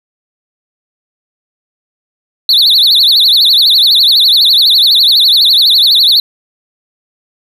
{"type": "tone with vibrato", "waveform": "triangle", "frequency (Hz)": 3951, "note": "B7", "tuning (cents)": 0, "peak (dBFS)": -3, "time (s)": [2.49, 6.2], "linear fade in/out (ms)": 2, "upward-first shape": "triangle", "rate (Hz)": 12, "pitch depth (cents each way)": 270, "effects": []}